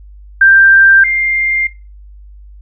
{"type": "tone pair in turn", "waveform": "sine", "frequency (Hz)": [1578, 2106], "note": ["G6", "C7"], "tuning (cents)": [11, 11], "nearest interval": "perfect fourth", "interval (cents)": 500, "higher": "second", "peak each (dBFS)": [-3, -12], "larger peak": "first", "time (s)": [[0.41, 1.04], [1.04, 1.67]], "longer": "neither", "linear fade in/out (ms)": 5, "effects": ["noise-tail reverb RT60 0.3 s tail -17 dB re dry", "added 50 Hz sine -33 dBFS peak until 2.61 s"]}